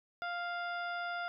harmonic tone, 698.5 Hz, F5, in tune, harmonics 1 / 2 / 3 / 4 / 5 / 7, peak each -39 / -38 / -50 / -54 / -51 / -55 dBFS, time 0.22-1.28 s, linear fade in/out 0 ms, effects none

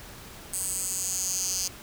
10% pulse tone with high-pass filter sweep, 186.3 Hz, F#3, 12 cents sharp, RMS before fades -30 dBFS, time 0.53-1.68 s, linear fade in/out 5 ms, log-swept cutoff 8600 to 5700 Hz, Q 4.2, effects pink hiss -45 dBFS RMS until 1.82 s

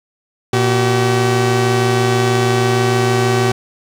sawtooth tone pair together, 118.16 / 380.8 Hz, A#2 / F#4, +24 / +50 cents, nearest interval octave + minor sixth, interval 2026 cents, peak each -11 dBFS, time 0.53-3.52 s, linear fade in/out 5 ms, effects low-pass 9000 Hz 12 dB/octave + 7-bit

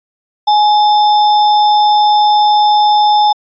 sine tone with sample-and-hold, 838 Hz, G#5, 15 cents sharp, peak -6 dBFS, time 0.47-3.33 s, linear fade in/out 10 ms, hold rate 4410 Hz, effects resampled to 16000 Hz

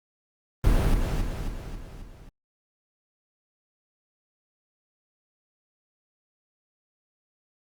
brown noise with echo, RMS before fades -20 dBFS, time 0.64-0.94 s, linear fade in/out 2 ms, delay 270 ms, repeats 5, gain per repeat -5 dB, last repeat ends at 2.29 s, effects Opus 32 kbps

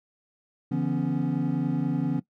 triangle tone cluster, 144.9 / 169.1 / 248.1 / 278.5 Hz, D3 / E3 / B3 / C#4, -23 / +44 / +8 / +8 cents, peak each -27 dBFS, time 0.71-2.2 s, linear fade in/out 10 ms, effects noise-tail reverb RT60 0.1 s tail -19 dB re dry + tanh soft clip ceiling -12 dBFS

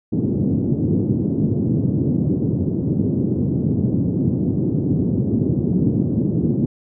pink band-pass noise, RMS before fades -19 dBFS, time 0.12-6.66 s, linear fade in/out 5 ms, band 110 to 330 Hz, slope 24 dB/octave, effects none

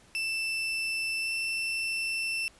35% pulse tone with pitch glide, 2659 to 2677 Hz, E7 to E7, +14 to +26 cents, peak -27 dBFS, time 0.15-2.48 s, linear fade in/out 0 ms, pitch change +12 cents, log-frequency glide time 1.21-1.31 s, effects pink hiss -58 dBFS RMS until 2.59 s + resampled to 24000 Hz

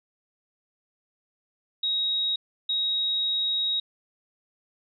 sine tone pair in turn, 3792 / 3792 Hz, A#7 / A#7, +29 / +29 cents, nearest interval unison, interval 0 cents, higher neither, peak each -23 dBFS, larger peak neither, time 1.83-2.36 / 2.69-3.8 s, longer second, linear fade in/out 5 ms, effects none

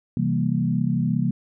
sine chord, C dominant seventh, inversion none, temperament equal, 130.81 / 164.81 / 196 / 233.1 Hz, C3 / E3 / G3 / Bb3, 0 / 0 / 0 / 0 cents, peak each -25 / -24 / -26 / -25 dBFS, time 0.17-1.31 s, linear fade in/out 2 ms, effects none

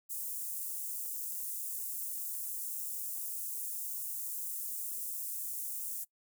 white high-pass noise, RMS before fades -39 dBFS, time 0.09-6.05 s, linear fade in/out 20 ms, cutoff 8000 Hz, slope 24 dB/octave, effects noise-tail reverb RT60 0.1 s tail -22 dB re dry

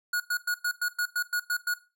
square tone bursts, 1450 Hz, F#6, 35 cents flat, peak -26 dBFS, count 10, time 0.13-1.74 s, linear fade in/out 5 ms, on 71 ms, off 100 ms, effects noise-tail reverb RT60 0.3 s tail -17 dB re dry

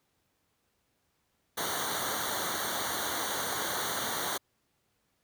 pink noise with comb filter, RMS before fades -33 dBFS, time 1.57-4.38 s, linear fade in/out 10 ms, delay 0.39 ms, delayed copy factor -1, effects pink hiss -75 dBFS RMS until 5.23 s + high-pass 60 Hz 12 dB/octave

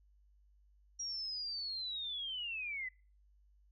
sine linear sweep, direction down, 5700 to 1975.5 Hz, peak -38 dBFS, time 0.99-2.89 s, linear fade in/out 10 ms, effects noise-tail reverb RT60 0.4 s tail -26 dB re dry + added 50 Hz sine -64 dBFS peak until 3.71 s

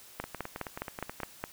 two click trains, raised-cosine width 0.5 ms, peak -18 / -22 dBFS, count 7 / 10, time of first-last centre 0.2-1.44 / 0.24-1.203 s, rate 4.84 / 9.35 Hz, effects white hiss -53 dBFS RMS until 1.52 s

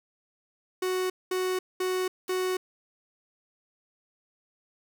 45% pulse tone bursts, 370 Hz, F#4, in tune, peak -26 dBFS, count 4, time 0.82-2.57 s, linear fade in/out 5 ms, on 280 ms, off 210 ms
white noise with exponential decay, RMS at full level -42 dBFS, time 2.28-2.36 s, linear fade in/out 1 ms, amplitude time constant 16 ms
effects none

